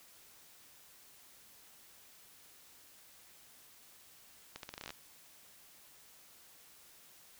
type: accelerating click train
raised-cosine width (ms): 0.2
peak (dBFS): -26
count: 11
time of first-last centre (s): 4.56-4.905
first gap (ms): 72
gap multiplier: 0.82
effects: white hiss -60 dBFS RMS until 7.39 s